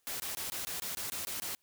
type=noise bursts; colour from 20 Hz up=white; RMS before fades=-38 dBFS; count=10; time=0.07-1.55 s; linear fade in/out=0 ms; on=130 ms; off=20 ms; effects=white hiss -75 dBFS RMS until 1.62 s